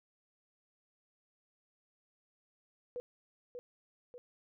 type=tone with echo; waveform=sine; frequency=490.4 Hz; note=B4; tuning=12 cents flat; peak=-37 dBFS; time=2.96-3 s; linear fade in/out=0 ms; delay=590 ms; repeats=2; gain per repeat=-5 dB; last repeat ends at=4.18 s; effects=none